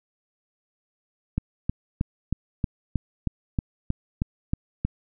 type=click train; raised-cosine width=5 ms; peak=-11 dBFS; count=12; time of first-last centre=1.38-4.85 s; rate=3.17 Hz; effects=none